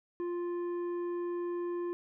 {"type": "tone with tanh clipping", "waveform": "triangle", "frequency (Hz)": 349.2, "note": "F4", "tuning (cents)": 0, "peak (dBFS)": -34, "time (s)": [0.2, 1.93], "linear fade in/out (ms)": 0, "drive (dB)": 12, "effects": []}